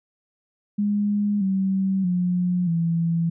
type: tone with pitch steps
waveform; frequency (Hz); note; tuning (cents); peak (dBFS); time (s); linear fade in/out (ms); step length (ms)
sine; 205.7 / 191.92 / 179.07 / 167.08; G#3 / G3 / F3 / E3; -16 / -36 / +44 / +24; -19; 0.78-3.3; 10; 630
effects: none